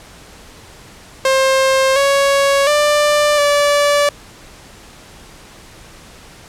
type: tone with pitch steps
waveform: sawtooth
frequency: 531 / 556 / 592 / 579 Hz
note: C5 / C#5 / D5 / D5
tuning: +25 / +5 / +14 / -25 cents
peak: -7 dBFS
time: 1.25-4.09 s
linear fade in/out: 2 ms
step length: 710 ms
effects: pink hiss -40 dBFS RMS until 6.48 s + low-pass 10000 Hz 12 dB/octave